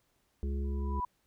harmonic tone, 69.3 Hz, C#2, in tune, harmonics 1 / 3 / 5 / 6, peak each -31 / -41 / -45 / -47 dBFS, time 0.43-1 s, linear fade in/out 0 ms
sine tone with exponential growth, 987.8 Hz, B5, in tune, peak -29 dBFS, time 0.64-1.05 s, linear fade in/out 5 ms, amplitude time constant 87 ms
effects pink hiss -74 dBFS RMS until 1.26 s

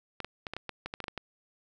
clicks, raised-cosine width 0.3 ms, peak -20 dBFS, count 12, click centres 0.203 / 0.246 / 0.468 / 0.536 / 0.566 / 0.693 / 0.86 / 0.939 / 1.003 / 1.041 / 1.082 / 1.177 s, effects none

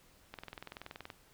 click train, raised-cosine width 0.3 ms, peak -28 dBFS, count 17, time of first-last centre 0.34-1.102 s, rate 21 Hz, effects pink hiss -64 dBFS RMS until 1.33 s

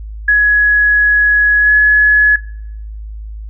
sine tone with pitch glide, 1679 to 1696.5 Hz, G#6 to G#6, +18 to +36 cents, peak -6 dBFS, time 0.28-2.36 s, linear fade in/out 5 ms, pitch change +18 cents, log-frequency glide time 1.6-1.72 s, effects noise-tail reverb RT60 0.7 s tail -20 dB re dry + added 53 Hz sine -24 dBFS peak until 3.49 s

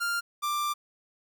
45% pulse tone pair in turn, 1396.9 / 1181.9 Hz, F6 / D6, 0 / +11 cents, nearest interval minor third, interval 289 cents, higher first, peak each -27 dBFS, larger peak neither, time 0-0.21 / 0.42-0.74 s, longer second, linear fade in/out 20 ms, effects 11-bit

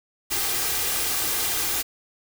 white noise with comb filter, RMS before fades -25 dBFS, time 0.3-1.83 s, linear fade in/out 20 ms, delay 2.5 ms, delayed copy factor +0.5, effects none

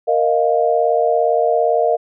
sine chord, Bb suspended fourth, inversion none, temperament just, 466.2 / 621.6 / 699.2 Hz, Bb4 / Eb5 / F5, 0 / -2 / +2 cents, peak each -17 dBFS, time 0.07-1.97 s, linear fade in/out 20 ms, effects none

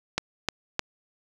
click train, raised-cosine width 0.2 ms, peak -7 dBFS, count 3, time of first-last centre 0.18-0.793 s, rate 3.26 Hz, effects none

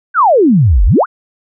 sine exponential two-way sweep, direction down then up, 1599 to 40.69 to 1599 Hz, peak -5 dBFS, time 0.14-1.06 s, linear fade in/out 50 ms, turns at 0.85 s, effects none

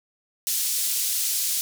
white band-pass noise, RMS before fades -25 dBFS, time 0.47-1.61 s, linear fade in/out 0 ms, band 4400 to 15000 Hz, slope 12 dB/octave, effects none

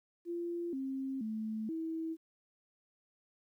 sine tone with pitch steps, 343.8 / 267.3 / 218.5 / 324.1 Hz, F4 / C4 / A3 / E4, -27 / +37 / -12 / -29 cents, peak -35 dBFS, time 0.25-2.17 s, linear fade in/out 50 ms, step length 480 ms, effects 12-bit

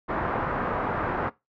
white low-pass noise, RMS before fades -28 dBFS, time 0.08-1.3 s, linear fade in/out 20 ms, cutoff 1400 Hz, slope 24 dB/octave, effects noise-tail reverb RT60 0.2 s tail -19 dB re dry

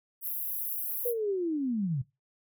pink high-pass noise, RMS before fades -34 dBFS, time 0.21-1.14 s, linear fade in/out 50 ms, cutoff 11000 Hz, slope 96 dB/octave
sine linear sweep, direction down, 494.8 to 123.47 Hz, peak -27 dBFS, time 1.05-2.02 s, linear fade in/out 10 ms
effects noise-tail reverb RT60 0.2 s tail -17 dB re dry

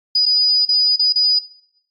sine tone with dropouts, 4946 Hz, D#8, 11 cents flat, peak -12 dBFS, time 0.15-1.39 s, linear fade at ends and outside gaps 5 ms, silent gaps 0.256-0.262 / 0.652-0.688 / 0.961-0.993 / 1.126-1.157 s, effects noise-tail reverb RT60 0.8 s tail -20 dB re dry + AAC 64 kbps

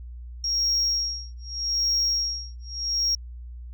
sine tone with tremolo, 5588 Hz, F8, in tune, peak -18 dBFS, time 0.44-3.15 s, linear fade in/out 2 ms, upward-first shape sine, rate 0.82 Hz, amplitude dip 100%, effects tanh soft clip ceiling -18 dBFS + added 60 Hz sine -36 dBFS peak until 3.73 s

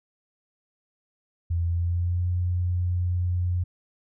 sine tone with pitch glide, 85 to 89.07 Hz, F2 to F2, -46 to +35 cents, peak -22 dBFS, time 1.5-3.64 s, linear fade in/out 10 ms, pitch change +81 cents, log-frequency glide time 1.66-2.27 s, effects none

